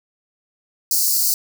white high-pass noise, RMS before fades -18 dBFS, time 0.91-1.34 s, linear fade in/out 2 ms, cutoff 4300 Hz, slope 96 dB/octave, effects none

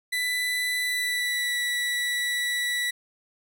30% pulse tone with pitch glide, 1989 to 1952.6 Hz, B6 to B6, +12 to -20 cents, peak -22 dBFS, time 0.12-2.91 s, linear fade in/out 10 ms, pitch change -32 cents, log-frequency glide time 0.79-1.57 s, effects none

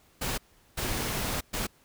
pink noise bursts at uneven times, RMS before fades -31 dBFS, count 3, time 0.21-0.38 / 0.77-1.41 / 1.53-1.67 s, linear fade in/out 10 ms, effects pink hiss -62 dBFS RMS until 1.84 s

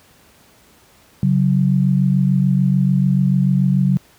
sine tone pair together, 138.59 / 185.44 Hz, C#3 / F#3, 0 / +4 cents, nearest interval perfect fourth, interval 504 cents, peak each -15 dBFS, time 1.23-3.97 s, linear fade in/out 0 ms, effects pink hiss -51 dBFS RMS until 4.18 s + high-pass 60 Hz 12 dB/octave

